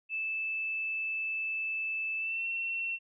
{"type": "tone with pitch glide", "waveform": "sine", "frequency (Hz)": [2630, 2709], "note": ["E7", "E7"], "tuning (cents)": [-5, 47], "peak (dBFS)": -31, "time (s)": [0.09, 2.99], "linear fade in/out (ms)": 50, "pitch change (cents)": 52, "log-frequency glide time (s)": [2.18, 2.45], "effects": []}